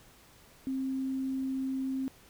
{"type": "tone with quantisation", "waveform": "sine", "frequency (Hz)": 265, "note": "C4", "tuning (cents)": 22, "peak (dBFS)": -30, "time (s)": [0.67, 2.08], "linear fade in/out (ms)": 0, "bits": 10, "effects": ["pink hiss -58 dBFS RMS until 2.29 s"]}